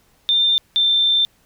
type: tone pair in turn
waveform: sine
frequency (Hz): 3594 / 3569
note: A7 / A7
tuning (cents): +36 / +24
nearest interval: unison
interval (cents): 12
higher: first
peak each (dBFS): -13 / -13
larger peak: neither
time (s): 0.29-0.58 / 0.76-1.25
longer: second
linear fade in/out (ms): 0
effects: pink hiss -58 dBFS RMS until 1.45 s